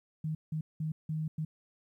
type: tone bursts at uneven times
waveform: sine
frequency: 156.4 Hz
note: D#3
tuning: 9 cents sharp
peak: -31 dBFS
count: 5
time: 0.24-0.35 / 0.52-0.61 / 0.8-0.92 / 1.09-1.28 / 1.38-1.45 s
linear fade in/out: 5 ms
effects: 12-bit